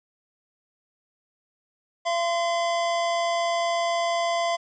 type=tone pair together; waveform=square; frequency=681 / 1034.3 Hz; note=F5 / C6; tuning=-44 / -20 cents; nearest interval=perfect fifth; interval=724 cents; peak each=-24 / -30 dBFS; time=2.05-4.57 s; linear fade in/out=20 ms; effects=resampled to 16000 Hz + 10-bit